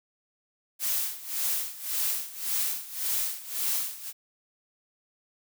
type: noise with tremolo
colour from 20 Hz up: blue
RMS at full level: -27 dBFS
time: 0.79-4.13 s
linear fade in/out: 50 ms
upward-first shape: sine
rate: 1.8 Hz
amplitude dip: 85%
effects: none